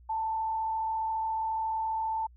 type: tone with frequency modulation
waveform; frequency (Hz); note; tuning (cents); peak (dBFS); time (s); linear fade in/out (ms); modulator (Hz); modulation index
sine; 886; A5; +12; -28; 0.09-2.27; 10; 34.5; 0.37
effects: added 60 Hz sine -52 dBFS peak until 2.36 s